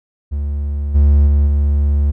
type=tone with level steps; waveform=triangle; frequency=72 Hz; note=D2; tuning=34 cents flat; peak=-15 / -5 / -7 / -9 dBFS; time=0.31-2.12 s; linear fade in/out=20 ms; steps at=0.94 / 1.26 / 1.46 s; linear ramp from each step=20 ms; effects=none